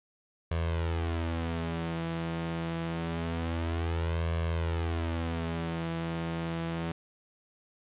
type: tone with flanger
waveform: sawtooth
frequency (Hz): 83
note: E2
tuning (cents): +12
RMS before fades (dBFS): -32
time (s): 0.51-6.92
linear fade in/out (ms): 5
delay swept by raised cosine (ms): 1.8 to 6.4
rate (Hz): 0.26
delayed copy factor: +0.75
effects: resampled to 8000 Hz + 9-bit